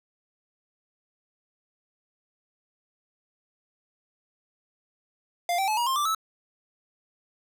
square tone with pitch steps, 698.5 / 775 / 860 / 954.2 / 1058.7 / 1174.7 / 1303.4 Hz, F5 / G5 / A5 / A#5 / C6 / D6 / E6, 0 / -20 / -40 / +40 / +20 / 0 / -20 cents, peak -24 dBFS, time 5.49-6.148 s, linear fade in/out 2 ms, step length 94 ms, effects none

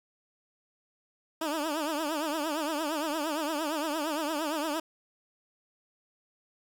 15% pulse tone with vibrato, 306.7 Hz, D#4, 25 cents flat, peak -23 dBFS, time 1.41-4.8 s, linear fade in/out 5 ms, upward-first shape triangle, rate 8.7 Hz, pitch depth 150 cents each way, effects 9-bit

